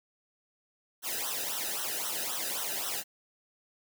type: noise with flanger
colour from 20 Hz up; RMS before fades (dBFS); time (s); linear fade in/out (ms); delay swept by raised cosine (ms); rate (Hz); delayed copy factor
white; -34; 1.02-3.04; 50; 0.42 to 0.93; 3.8; -0.95
effects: none